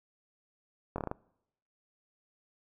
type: slowing click train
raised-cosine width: 1 ms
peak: -20 dBFS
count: 6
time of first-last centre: 0.96-1.114 s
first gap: 22 ms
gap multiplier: 1.17
effects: noise-tail reverb RT60 0.8 s tail -24 dB re dry